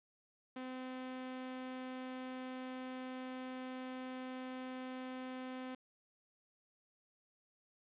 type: tone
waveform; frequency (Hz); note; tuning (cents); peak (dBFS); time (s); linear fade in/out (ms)
sawtooth; 256.9; C4; -32; -39; 0.56-5.75; 5
effects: resampled to 8000 Hz + 11-bit